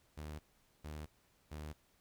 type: tone bursts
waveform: sawtooth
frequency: 76 Hz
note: D#2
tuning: 40 cents flat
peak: -40 dBFS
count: 3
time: 0.17-1.73 s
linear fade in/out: 10 ms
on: 220 ms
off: 450 ms
effects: pink hiss -72 dBFS RMS until 2 s